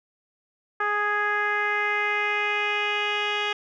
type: tone with low-pass filter sweep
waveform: 10% pulse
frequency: 415.3 Hz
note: G#4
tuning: in tune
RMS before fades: -25 dBFS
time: 0.8-3.53 s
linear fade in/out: 5 ms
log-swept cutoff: 1500 to 3300 Hz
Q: 3.2
effects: none